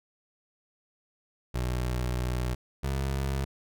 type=tone pair in turn; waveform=25% pulse; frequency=61.74 / 67.56 Hz; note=B1 / C#2; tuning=0 / -44 cents; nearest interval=major second; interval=156 cents; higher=second; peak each=-24 dBFS; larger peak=neither; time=1.54-2.55 / 2.83-3.45 s; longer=first; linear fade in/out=10 ms; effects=none